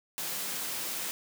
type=high-pass noise; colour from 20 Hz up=white; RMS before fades=-35 dBFS; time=0.18-1.11 s; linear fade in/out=0 ms; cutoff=130 Hz; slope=48 dB/octave; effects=none